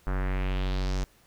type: tone with low-pass filter sweep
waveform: square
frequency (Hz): 46.86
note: F#1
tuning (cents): +23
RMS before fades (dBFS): -28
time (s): 0.07-1.04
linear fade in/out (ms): 0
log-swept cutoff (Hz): 1400 to 6500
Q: 2.4
effects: pink hiss -61 dBFS RMS until 1.26 s